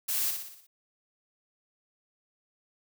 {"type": "noise with echo", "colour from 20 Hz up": "blue", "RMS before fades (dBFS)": -30, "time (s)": [0.08, 0.31], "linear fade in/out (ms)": 10, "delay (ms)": 60, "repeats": 6, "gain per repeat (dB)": -5, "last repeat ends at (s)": 0.67, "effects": []}